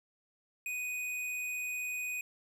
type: tone with tanh clipping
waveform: sine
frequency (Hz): 2489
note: D#7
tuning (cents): 0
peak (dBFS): -36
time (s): 0.66-2.21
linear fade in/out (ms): 2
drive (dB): 17
effects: none